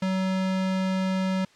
square tone, 188.6 Hz, F#3, 33 cents sharp, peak -24 dBFS, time 0.02-1.45 s, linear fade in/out 5 ms, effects white hiss -57 dBFS RMS until 1.55 s + low-pass 5000 Hz 12 dB/octave

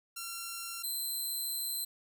5% pulse tone pair in turn, 1368 / 4083 Hz, F6 / C8, -36 / -43 cents, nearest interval octave + perfect fifth, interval 1893 cents, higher second, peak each -27 dBFS, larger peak neither, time 0.16-0.83 / 0.83-1.85 s, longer second, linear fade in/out 10 ms, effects none

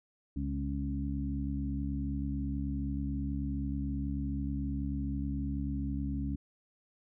harmonic tone with a mistuned harmonic, 69.3 Hz, C#2, in tune, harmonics 1 / 2 / 3 / 4, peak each -35 / -39 / -39 / -37 dBFS, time 0.36-6.36 s, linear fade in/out 5 ms, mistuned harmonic 2, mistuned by +33 cents, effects none

